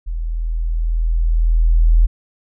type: tone with level ramp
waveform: sine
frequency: 40.93 Hz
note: E1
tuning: 12 cents flat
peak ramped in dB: -20 to -7 dBFS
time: 0.06-2.07 s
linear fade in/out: 20 ms
effects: none